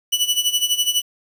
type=tone with tremolo; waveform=sawtooth; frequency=2960 Hz; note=F#7; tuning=in tune; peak=-11 dBFS; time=0.12-1.02 s; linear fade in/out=10 ms; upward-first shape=sine; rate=12 Hz; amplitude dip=80%; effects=7-bit